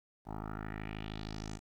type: tone with low-pass filter sweep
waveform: 10% pulse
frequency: 53 Hz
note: G#1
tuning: 36 cents sharp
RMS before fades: -42 dBFS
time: 0.25-1.6 s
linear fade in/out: 50 ms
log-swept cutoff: 870 to 7600 Hz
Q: 3
effects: 11-bit